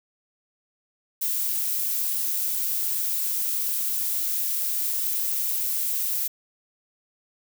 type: noise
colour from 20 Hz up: violet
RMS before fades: -26 dBFS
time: 1.21-6.28 s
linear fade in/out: 10 ms
effects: none